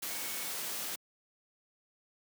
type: tone in noise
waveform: sine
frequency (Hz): 2217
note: C#7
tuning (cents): 0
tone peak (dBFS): -49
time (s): 0.1-0.49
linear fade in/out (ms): 10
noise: white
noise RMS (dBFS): -38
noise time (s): 0.02-0.96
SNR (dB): -14
effects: high-pass 150 Hz 12 dB/octave